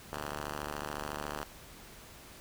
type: ring-modulated tone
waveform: 5% pulse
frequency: 73.9 Hz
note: D2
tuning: 11 cents sharp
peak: -23 dBFS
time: 0.13-1.44 s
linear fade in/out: 0 ms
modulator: 715 Hz
effects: pink hiss -52 dBFS RMS until 2.4 s